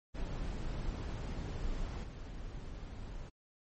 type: noise with level steps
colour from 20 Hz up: brown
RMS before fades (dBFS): -38 / -44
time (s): 0.14-3.3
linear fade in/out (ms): 20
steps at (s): 2.03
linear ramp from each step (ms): 10
effects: MP3 32 kbps